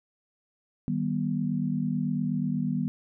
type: chord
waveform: sine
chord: Eb augmented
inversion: none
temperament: just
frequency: 155.56 / 194.45 / 243.1 Hz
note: Eb3 / G3 / B3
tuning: 0 / -14 / -27 cents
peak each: -30 / -30 / -29 dBFS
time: 0.88-2.88 s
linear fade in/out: 0 ms
effects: none